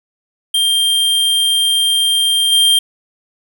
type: tone with level steps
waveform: square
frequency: 3184 Hz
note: G7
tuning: 26 cents sharp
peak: -12 / -9 dBFS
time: 0.54-2.79 s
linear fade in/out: 5 ms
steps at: 2.52 s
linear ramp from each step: 5 ms
effects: none